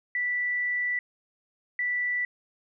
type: tone pair in turn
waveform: sine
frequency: 1968 / 1968 Hz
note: B6 / B6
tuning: -7 / -7 cents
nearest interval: unison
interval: 0 cents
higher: neither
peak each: -25 dBFS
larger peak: neither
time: 0.15-0.99 / 1.79-2.25 s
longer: first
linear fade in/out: 2 ms
effects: none